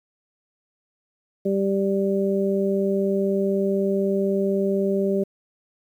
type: harmonic tone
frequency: 196 Hz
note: G3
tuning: in tune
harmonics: 1 / 2 / 3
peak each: -23 / -22 / -27 dBFS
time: 1.45-5.24 s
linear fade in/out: 10 ms
effects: 9-bit